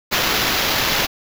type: noise with sample-and-hold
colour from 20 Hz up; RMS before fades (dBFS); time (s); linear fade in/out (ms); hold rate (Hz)
violet; -19; 0.11-1.07; 20; 8820
effects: none